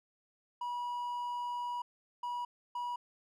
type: tone bursts at uneven times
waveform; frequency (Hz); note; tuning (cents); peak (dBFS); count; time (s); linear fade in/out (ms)
triangle; 970; B5; -31; -33; 3; 0.61-1.82 / 2.23-2.45 / 2.75-2.96; 5
effects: none